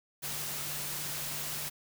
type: tone in noise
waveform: sine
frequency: 146.83 Hz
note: D3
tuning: in tune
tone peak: -48 dBFS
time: 0.22-1.7 s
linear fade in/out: 20 ms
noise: white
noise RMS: -37 dBFS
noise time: 0.22-1.7 s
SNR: -14 dB
effects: none